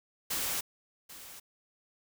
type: noise with echo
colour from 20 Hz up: white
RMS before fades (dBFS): -33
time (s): 0.3-0.61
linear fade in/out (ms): 10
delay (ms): 790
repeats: 1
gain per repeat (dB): -15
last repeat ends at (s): 1.4
effects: none